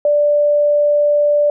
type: tone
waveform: sine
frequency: 587.3 Hz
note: D5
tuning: in tune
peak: -10 dBFS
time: 0.05-1.5 s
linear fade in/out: 2 ms
effects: none